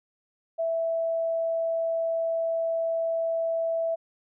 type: tone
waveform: sine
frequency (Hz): 659.3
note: E5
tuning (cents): 0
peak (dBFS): -24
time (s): 0.58-3.96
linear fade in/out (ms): 20
effects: none